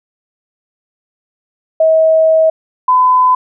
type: tone pair in turn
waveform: sine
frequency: 640 / 1010.1 Hz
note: D#5 / B5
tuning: +49 / +39 cents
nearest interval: minor sixth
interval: 790 cents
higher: second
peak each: -6 dBFS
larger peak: neither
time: 1.8-2.5 / 2.88-3.35 s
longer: first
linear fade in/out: 5 ms
effects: none